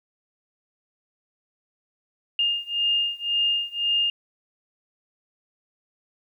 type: beating tone pair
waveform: sine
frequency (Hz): 2822 / 2823.9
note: F7 / F7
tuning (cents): +17 / +19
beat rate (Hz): 1.9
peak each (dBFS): -24 / -25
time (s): 2.39-4.1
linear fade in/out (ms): 2
effects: 10-bit